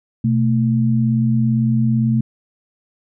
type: tone pair together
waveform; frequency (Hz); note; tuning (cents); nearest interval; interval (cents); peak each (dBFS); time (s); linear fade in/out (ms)
sine; 125.1 / 222.9; B2 / A3; +23 / +23; minor seventh; 1000; -16; 0.24-2.21; 5
effects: none